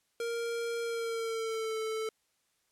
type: tone with pitch glide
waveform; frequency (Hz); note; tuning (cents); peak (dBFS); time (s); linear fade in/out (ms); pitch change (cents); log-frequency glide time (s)
square; 466.2 to 440; A#4 to A4; 0 to 0; -33; 0.2-2.09; 2; -100; 0.82-1.78
effects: white hiss -75 dBFS RMS until 2.71 s + low-pass 11000 Hz 12 dB/octave